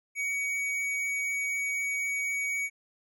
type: tone with tanh clipping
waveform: sine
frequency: 2252 Hz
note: C#7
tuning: 27 cents sharp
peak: -30 dBFS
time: 0.15-2.7 s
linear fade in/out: 50 ms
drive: 12 dB
effects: none